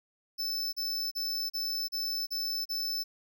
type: tone bursts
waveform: square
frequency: 5274 Hz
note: E8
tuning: in tune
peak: -31 dBFS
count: 7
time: 0.38-3.04 s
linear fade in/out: 20 ms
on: 350 ms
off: 35 ms
effects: none